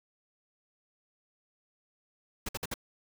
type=noise bursts; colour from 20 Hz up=pink; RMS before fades=-35 dBFS; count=4; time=2.46-2.741 s; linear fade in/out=5 ms; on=29 ms; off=55 ms; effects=none